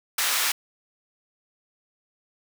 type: high-pass noise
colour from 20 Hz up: pink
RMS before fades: -24 dBFS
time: 0.18-0.52 s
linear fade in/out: 5 ms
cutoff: 1400 Hz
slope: 12 dB/octave
effects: none